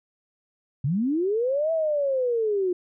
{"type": "linear two-way sweep", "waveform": "sine", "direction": "up then down", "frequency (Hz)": [123.47, 659.3, 351.3], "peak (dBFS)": -21, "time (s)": [0.84, 2.73], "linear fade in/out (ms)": 5, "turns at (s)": 1.72, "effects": []}